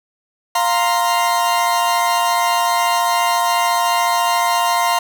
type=chord; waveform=40% pulse; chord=F suspended fourth; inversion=none; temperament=equal; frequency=698.5 / 932.3 / 1046.5 Hz; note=F5 / Bb5 / C6; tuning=0 / 0 / 0 cents; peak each=-18 dBFS; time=0.55-4.99 s; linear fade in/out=5 ms; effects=none